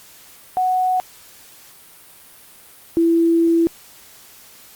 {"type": "tone pair in turn", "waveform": "sine", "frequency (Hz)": [740, 333.5], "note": ["F#5", "E4"], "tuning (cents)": [0, 20], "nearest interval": "octave + major second", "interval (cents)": 1380, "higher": "first", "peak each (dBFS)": [-15, -12], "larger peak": "second", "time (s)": [[0.57, 1], [2.97, 3.67]], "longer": "second", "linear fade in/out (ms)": 0, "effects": ["white hiss -45 dBFS RMS until 4.75 s", "Opus 48 kbps"]}